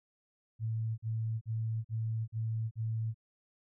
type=tone bursts; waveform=sine; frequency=111.8 Hz; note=A2; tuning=28 cents sharp; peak=-31 dBFS; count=6; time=0.59-3.145 s; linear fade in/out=50 ms; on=390 ms; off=43 ms; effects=none